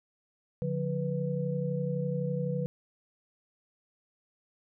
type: tone cluster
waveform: sine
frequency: 145.3 / 177.2 / 493.2 Hz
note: D3 / F3 / B4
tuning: -18 / +25 / -2 cents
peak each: -32 / -33 / -34 dBFS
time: 0.62-2.66 s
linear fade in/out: 0 ms
effects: none